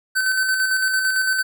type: tone with tremolo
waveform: square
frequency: 1529 Hz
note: G6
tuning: 44 cents flat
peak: -17 dBFS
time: 0.15-1.43 s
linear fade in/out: 20 ms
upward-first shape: square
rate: 8.9 Hz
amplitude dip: 35%
effects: none